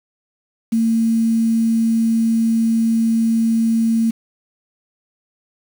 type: tone with quantisation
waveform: sine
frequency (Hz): 226.7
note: A#3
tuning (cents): -48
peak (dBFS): -13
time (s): 0.72-4.11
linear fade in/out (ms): 10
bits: 6
effects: none